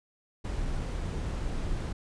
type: noise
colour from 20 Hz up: brown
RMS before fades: -32 dBFS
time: 0.44-1.93 s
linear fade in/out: 10 ms
effects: resampled to 22050 Hz